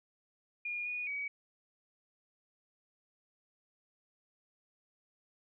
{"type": "tone with pitch steps", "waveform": "sine", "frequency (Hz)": [2428, 2459, 2267], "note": ["D#7", "D#7", "C#7"], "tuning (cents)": [-43, -21, 38], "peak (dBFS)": -35, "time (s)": [0.65, 1.28], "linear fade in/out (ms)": 5, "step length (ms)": 210, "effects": []}